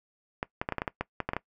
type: clicks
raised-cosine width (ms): 0.5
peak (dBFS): -14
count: 12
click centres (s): 0.429 / 0.615 / 0.689 / 0.723 / 0.783 / 0.819 / 0.878 / 1.01 / 1.203 / 1.29 / 1.334 / 1.366
effects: noise-tail reverb RT60 0.1 s tail -21 dB re dry